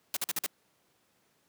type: noise bursts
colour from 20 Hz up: white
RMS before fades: -31 dBFS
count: 5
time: 0.14-0.463 s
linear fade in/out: 2 ms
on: 27 ms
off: 47 ms
effects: pink hiss -70 dBFS RMS until 1.48 s + high-pass 150 Hz 12 dB/octave